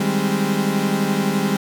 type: chord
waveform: 35% pulse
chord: Ab major seventh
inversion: second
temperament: equal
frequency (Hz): 155.56 / 196 / 207.7 / 261.6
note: Eb3 / G3 / Ab3 / C4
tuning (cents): 0 / 0 / 0 / 0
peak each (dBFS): -25 / -19 / -21 / -25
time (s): 0-1.57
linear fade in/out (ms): 5
effects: none